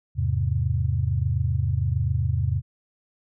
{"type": "chord", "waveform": "sine", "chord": "E augmented", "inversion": "none", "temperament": "equal", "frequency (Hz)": [82.41, 103.83, 130.81], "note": ["E2", "G#2", "B#2"], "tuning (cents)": [0, 0, 0], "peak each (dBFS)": -25, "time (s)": [0.15, 2.62], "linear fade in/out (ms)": 50, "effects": []}